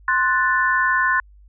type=chord; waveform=sine; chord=F# diminished; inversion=second; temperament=equal; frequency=1046.5 / 1480 / 1760 Hz; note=C6 / F#6 / A6; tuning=0 / 0 / 0 cents; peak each=-20 dBFS; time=0.08-1.2 s; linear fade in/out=2 ms; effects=added 50 Hz sine -45 dBFS peak until 1.48 s